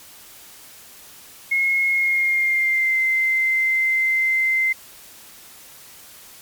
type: tone with pitch glide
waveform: sine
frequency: 2163 to 2077 Hz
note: C#7 to C7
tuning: -43 to -13 cents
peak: -16 dBFS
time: 1.51-4.73 s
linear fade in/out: 10 ms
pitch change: -70 cents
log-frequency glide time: 1.88-2.98 s
effects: white hiss -44 dBFS RMS until 6.41 s + MP3 96 kbps